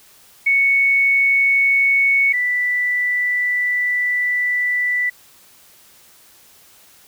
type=tone pair in turn; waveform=sine; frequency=2217 / 1975.1 Hz; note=C#7 / B6; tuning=0 / 0 cents; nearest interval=major second; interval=200 cents; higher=first; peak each=-12 / -16 dBFS; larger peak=first; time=0.46-2.33 / 2.33-5.1 s; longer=second; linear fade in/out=10 ms; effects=white hiss -49 dBFS RMS until 7.07 s